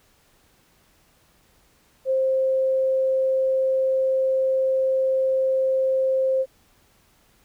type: tone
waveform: sine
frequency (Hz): 527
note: C5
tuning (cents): +12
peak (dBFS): -18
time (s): 2.05-6.46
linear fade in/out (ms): 50
effects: pink hiss -60 dBFS RMS until 7.44 s